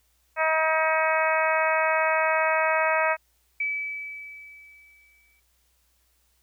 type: harmonic tone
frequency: 317.5 Hz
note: D#4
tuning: 35 cents sharp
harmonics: 2 / 3 / 4 / 5 / 6 / 7 / 8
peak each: -25 / -27 / -28 / -29 / -30 / -30 / -31 dBFS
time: 0.36-3.17 s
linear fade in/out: 50 ms
type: tone with exponential decay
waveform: sine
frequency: 2298 Hz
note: D7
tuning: 38 cents flat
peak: -23 dBFS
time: 3.6-5.4 s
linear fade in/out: 5 ms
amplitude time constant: 390 ms
effects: added 60 Hz sine -68 dBFS peak until 6.42 s + white hiss -68 dBFS RMS until 6.42 s